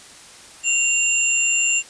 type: tone pair together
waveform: sine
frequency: 2768 / 7267 Hz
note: F7 / A#8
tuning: -16 / -45 cents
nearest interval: octave + perfect fourth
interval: 1671 cents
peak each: -19 dBFS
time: 0.63-1.83 s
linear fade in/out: 50 ms
effects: white hiss -43 dBFS RMS until 1.89 s + resampled to 22050 Hz